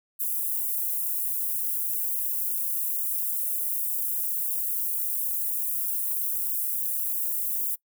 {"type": "high-pass noise", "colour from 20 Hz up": "white", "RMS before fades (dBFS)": -28, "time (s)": [0.19, 7.76], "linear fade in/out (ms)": 20, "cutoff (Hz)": 11000, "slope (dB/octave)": 24, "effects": ["noise-tail reverb RT60 0.1 s tail -23 dB re dry"]}